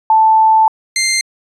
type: tone pair in turn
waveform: sine / 15% pulse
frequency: 880 / 2093 Hz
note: A5 / C7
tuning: 0 / 0 cents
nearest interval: octave + minor third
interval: 1500 cents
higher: second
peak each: -6 dBFS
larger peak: neither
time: 0.1-0.68 / 0.96-1.21 s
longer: first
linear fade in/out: 2 ms
effects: resampled to 22050 Hz